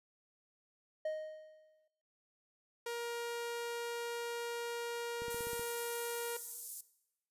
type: tone with exponential decay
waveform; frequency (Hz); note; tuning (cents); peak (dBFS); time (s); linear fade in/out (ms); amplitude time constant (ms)
triangle; 622.3; D#5; 0; -31; 1.05-1.88; 5; 180
type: tone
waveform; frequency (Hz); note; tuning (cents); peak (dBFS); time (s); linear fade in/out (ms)
sawtooth; 471.6; A#4; +20; -34; 2.86-6.37; 5
type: click train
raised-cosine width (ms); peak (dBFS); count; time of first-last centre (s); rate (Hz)
3; -36; 7; 5.22-5.595; 16
type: high-pass noise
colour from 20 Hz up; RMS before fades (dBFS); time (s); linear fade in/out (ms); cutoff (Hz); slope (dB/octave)
pink; -45; 5.3-6.81; 5; 7400; 24
effects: noise-tail reverb RT60 0.8 s tail -17 dB re dry + resampled to 32000 Hz